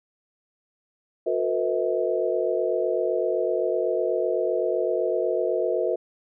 sine tone cluster, 361.7 / 453.1 / 501 / 642 Hz, F#4 / A#4 / B4 / E5, -39 / -49 / +25 / -46 cents, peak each -27 dBFS, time 1.26-5.96 s, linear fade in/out 10 ms, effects none

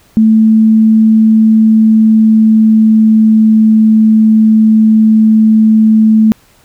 sine tone with pitch glide, 220 to 218.7 Hz, A3 to A3, 0 to -10 cents, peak -3 dBFS, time 0.17-6.32 s, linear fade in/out 0 ms, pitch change -10 cents, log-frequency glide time 1.59-3.63 s, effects pink hiss -47 dBFS RMS until 6.64 s

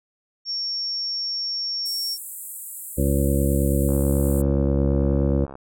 sine tone, 5490 Hz, F8, 31 cents flat, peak -24 dBFS, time 0.45-2.18 s, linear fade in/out 50 ms
pink band-pass noise, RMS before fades -36 dBFS, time 1.85-4.42 s, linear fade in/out 10 ms, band 7600 to 16000 Hz, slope 96 dB/octave
harmonic tone, 69.3 Hz, C#2, in tune, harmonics 1 / 2 / 3 / 4 / 5 / 7 / 8, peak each -21 / -24 / -26 / -27 / -28 / -29 / -30 dBFS, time 2.97-5.46 s, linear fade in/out 20 ms
click train, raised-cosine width 1 ms, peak -24 dBFS, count 114, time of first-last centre 3.89-5.554 s, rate 67.9 Hz
effects none

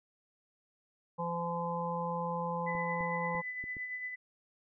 harmonic tone, 170.8 Hz, F3, 38 cents flat, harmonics 1 / 3 / 5 / 6, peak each -38 / -38 / -38 / -38 dBFS, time 1.18-3.42 s, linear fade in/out 20 ms
sine tone with tremolo, 2000 Hz, B6, 21 cents sharp, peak -35 dBFS, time 2.66-4.16 s, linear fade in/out 20 ms, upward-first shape sine, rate 8.8 Hz, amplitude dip 45%
clicks, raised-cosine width 3 ms, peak -35 dBFS, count 5, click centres 2.751 / 3.008 / 3.351 / 3.64 / 3.768 s
effects none

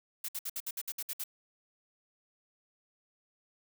blue noise bursts, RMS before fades -37 dBFS, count 10, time 0.24-1.239 s, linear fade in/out 5 ms, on 45 ms, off 61 ms, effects none

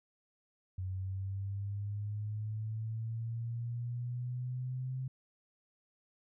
sine linear sweep, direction up, 92.5 to 130.81 Hz, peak -35 dBFS, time 0.78-5.08 s, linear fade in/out 5 ms, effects none

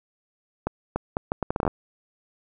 accelerating click train, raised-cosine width 1 ms, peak -10 dBFS, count 12, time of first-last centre 0.67-1.678 s, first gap 290 ms, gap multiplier 0.72, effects none

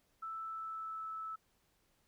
sine tone with pitch glide, 1320 to 1308.6 Hz, E6 to E6, +2 to -13 cents, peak -40 dBFS, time 0.22-1.36 s, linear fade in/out 10 ms, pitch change -15 cents, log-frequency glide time 0.42-1.09 s, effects pink hiss -75 dBFS RMS until 2.07 s

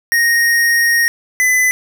square tone pair in turn, 1864.7 / 2010 Hz, A#6 / B6, 0 / +30 cents, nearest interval minor second, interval 130 cents, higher second, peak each -11 dBFS, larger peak neither, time 0.12-1.08 / 1.4-1.71 s, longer first, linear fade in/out 0 ms, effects none

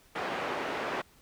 pink band-pass noise, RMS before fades -34 dBFS, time 0.15-1.02 s, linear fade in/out 10 ms, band 370 to 2000 Hz, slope 12 dB/octave, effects pink hiss -61 dBFS RMS until 1.21 s

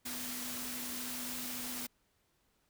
sine tone in noise, 247.9 Hz, B3, 7 cents sharp, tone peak -46 dBFS, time 0.05-1.87 s, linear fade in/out 10 ms, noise white, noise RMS -41 dBFS, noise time 0.05-1.87 s, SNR -8 dB, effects pink hiss -75 dBFS RMS until 2.69 s

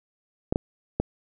clicks, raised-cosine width 2 ms, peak -9 dBFS, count 3, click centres 0.525 / 0.559 / 1 s, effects none

